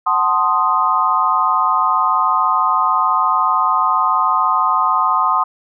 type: chord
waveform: sine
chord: F# diminished seventh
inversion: none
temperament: equal with one note detuned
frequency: 746 / 880 / 1046.5 / 1244.5 Hz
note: F#5 / A5 / C6 / Eb6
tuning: +14 / 0 / 0 / 0 cents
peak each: -22 / -21 / -16 / -16 dBFS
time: 0.06-5.44 s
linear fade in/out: 10 ms
effects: none